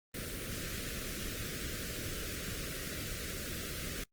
pink band-stop noise, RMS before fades -40 dBFS, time 0.14-4.04 s, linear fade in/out 5 ms, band 600 to 1300 Hz, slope 48 dB/octave, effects noise-tail reverb RT60 0.1 s tail -25 dB re dry + Opus 24 kbps

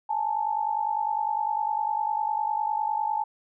sine tone pair together, 841 / 890.9 Hz, G#5 / A5, +22 / +21 cents, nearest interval minor second, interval 99 cents, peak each -27 dBFS, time 0.09-3.24 s, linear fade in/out 10 ms, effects none

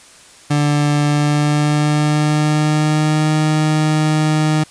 30% pulse tone with pitch glide, 146.83 to 154.22 Hz, D3 to D#3, 0 to -15 cents, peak -10 dBFS, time 0.5-4.64 s, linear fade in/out 10 ms, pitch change +85 cents, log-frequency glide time 1.03-3.32 s, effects white hiss -43 dBFS RMS until 4.7 s + resampled to 22050 Hz

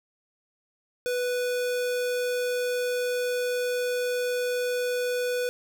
square tone, 493.9 Hz, B4, in tune, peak -26 dBFS, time 1.06-5.49 s, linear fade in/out 0 ms, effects 9-bit

